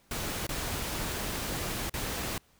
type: noise with dropouts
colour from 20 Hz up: pink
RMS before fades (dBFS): -34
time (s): 0.11-2.38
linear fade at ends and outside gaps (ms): 2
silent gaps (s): 0.468-0.491 / 1.896-1.939
effects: pink hiss -65 dBFS RMS until 2.59 s